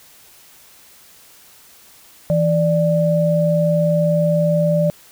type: tone pair together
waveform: sine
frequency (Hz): 164.47 / 590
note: E3 / D5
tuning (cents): -4 / +8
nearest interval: octave + minor seventh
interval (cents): 2212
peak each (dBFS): -16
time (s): 2.3-4.9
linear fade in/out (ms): 0
effects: white hiss -47 dBFS RMS until 5.11 s